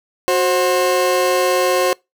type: tone pair together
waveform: 30% pulse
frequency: 367 / 531 Hz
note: F#4 / C5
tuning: -14 / +25 cents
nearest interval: tritone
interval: 639 cents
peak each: -15 / -13 dBFS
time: 0.28-1.93 s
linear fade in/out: 0 ms
effects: noise-tail reverb RT60 0.2 s tail -25 dB re dry